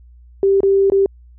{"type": "tone with dropouts", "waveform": "sine", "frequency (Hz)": 392, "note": "G4", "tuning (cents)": 0, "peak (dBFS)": -10, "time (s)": [0.43, 1.06], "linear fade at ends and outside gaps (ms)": 1, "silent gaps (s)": [[0.605, 0.632], [0.9, 0.92]], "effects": ["added 60 Hz sine -41 dBFS peak until 1.38 s"]}